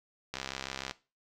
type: click train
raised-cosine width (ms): 0.2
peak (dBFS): -18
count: 39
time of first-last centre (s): 0.34-0.911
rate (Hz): 66.6
effects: noise-tail reverb RT60 0.3 s tail -18 dB re dry